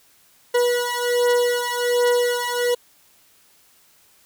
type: beating tone pair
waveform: 40% pulse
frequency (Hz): 485.2 / 486.5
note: B4 / B4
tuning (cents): -31 / -26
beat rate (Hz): 1.3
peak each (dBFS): -20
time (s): 0.54-2.75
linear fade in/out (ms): 10
effects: white hiss -56 dBFS RMS until 4.25 s